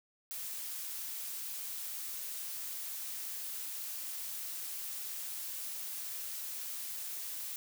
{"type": "noise", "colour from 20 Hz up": "blue", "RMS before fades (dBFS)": -41, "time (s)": [0.31, 7.56], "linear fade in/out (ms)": 0, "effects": []}